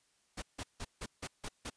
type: noise bursts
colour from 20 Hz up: pink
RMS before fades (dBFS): -41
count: 7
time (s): 0.37-1.701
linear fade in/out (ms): 10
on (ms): 53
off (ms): 160
effects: white hiss -73 dBFS RMS until 1.76 s + resampled to 22050 Hz